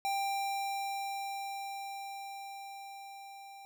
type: tone with level ramp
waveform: square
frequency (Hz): 790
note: G5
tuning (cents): +13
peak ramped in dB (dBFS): -31 to -49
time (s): 0.05-3.65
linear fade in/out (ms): 0
effects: none

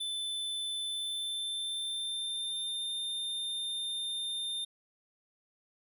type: tone with pitch glide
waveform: square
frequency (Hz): 3520 to 3615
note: A7 to A7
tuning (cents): 0 to +46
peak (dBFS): -34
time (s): 0-4.65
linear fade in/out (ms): 10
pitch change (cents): +46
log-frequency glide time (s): 0.86-2.92
effects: none

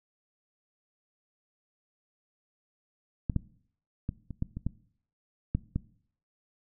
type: clicks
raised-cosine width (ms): 5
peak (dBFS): -15 / -14 / -18 / -26 / -17 / -23 / -17 / -14 / -16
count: 9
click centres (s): 3.298 / 3.363 / 4.091 / 4.307 / 4.424 / 4.57 / 4.666 / 5.55 / 5.76
effects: noise-tail reverb RT60 0.6 s tail -20 dB re dry

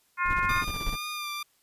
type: harmonic tone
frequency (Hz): 354.7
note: F4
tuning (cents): +27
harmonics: 3 / 4 / 5 / 6 / 7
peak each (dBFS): -27 / -29 / -33 / -32 / -36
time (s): 0.17-0.65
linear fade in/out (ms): 50
type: noise with tremolo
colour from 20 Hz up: brown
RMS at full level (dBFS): -31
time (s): 0.24-0.98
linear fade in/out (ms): 50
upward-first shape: square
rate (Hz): 16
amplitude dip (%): 65
type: tone with vibrato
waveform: 15% pulse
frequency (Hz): 1200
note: D6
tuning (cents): +37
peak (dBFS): -26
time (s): 0.49-1.43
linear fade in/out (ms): 5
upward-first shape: sine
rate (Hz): 2.1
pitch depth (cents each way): 29
effects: white hiss -67 dBFS RMS until 1.62 s + resampled to 32000 Hz

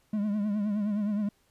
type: tone with vibrato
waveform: triangle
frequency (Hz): 207.7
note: G#3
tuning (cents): 0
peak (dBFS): -24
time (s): 0.13-1.29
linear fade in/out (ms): 5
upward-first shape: triangle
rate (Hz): 9.6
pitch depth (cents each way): 79
effects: pink hiss -68 dBFS RMS until 1.5 s + resampled to 32000 Hz

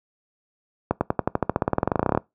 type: accelerating click train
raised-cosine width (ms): 1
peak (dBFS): -5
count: 24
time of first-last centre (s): 0.91-2.175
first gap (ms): 100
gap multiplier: 0.94
effects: noise-tail reverb RT60 0.2 s tail -23 dB re dry + high-pass 80 Hz 12 dB/octave

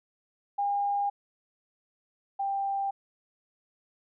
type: tone pair in turn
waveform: sine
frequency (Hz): 808 / 790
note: G#5 / G5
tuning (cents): -48 / +13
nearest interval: unison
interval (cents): 39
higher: first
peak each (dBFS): -25 / -27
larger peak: first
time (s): 0.58-1.1 / 2.39-2.91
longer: neither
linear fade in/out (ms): 10
effects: none

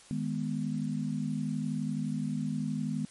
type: chord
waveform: sine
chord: G# minor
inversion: second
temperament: equal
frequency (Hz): 155.56 / 207.7 / 246.9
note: D#3 / G#3 / B3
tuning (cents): 0 / 0 / 0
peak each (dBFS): -34 / -34 / -34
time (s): 0.11-3.05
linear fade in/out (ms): 0
effects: white hiss -55 dBFS RMS until 3.1 s + MP3 48 kbps

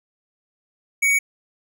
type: tone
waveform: square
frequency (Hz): 2245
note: C#7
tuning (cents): +21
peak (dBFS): -16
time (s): 1.02-1.19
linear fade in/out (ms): 10
effects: none

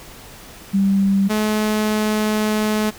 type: tone pair in turn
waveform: sine / sawtooth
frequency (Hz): 196 / 214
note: G3 / A3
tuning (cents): 0 / -48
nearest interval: major second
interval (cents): 152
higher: second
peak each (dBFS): -13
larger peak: neither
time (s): 0.73-1.29 / 1.29-2.91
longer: second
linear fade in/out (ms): 20
effects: pink hiss -40 dBFS RMS until 2.98 s

